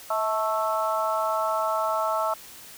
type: harmonic tone with a mistuned harmonic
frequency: 220 Hz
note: A3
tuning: in tune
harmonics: 3 / 4 / 5 / 6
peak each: -27 / -29 / -30 / -28 dBFS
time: 0.1-2.34 s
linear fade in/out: 5 ms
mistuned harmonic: 3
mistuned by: -35 cents
effects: white hiss -45 dBFS RMS until 2.77 s